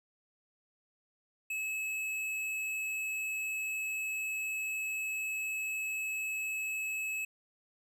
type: tone with tanh clipping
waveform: sine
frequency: 2587 Hz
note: E7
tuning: 33 cents flat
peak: -35 dBFS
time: 1.5-7.25 s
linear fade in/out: 5 ms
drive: 14 dB
effects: none